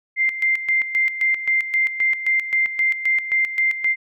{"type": "tone with tremolo", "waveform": "sine", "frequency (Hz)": 2093, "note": "C7", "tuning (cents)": 0, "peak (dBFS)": -15, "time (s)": [0.16, 3.96], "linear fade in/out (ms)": 50, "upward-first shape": "square", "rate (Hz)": 3.8, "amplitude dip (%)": 70, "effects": []}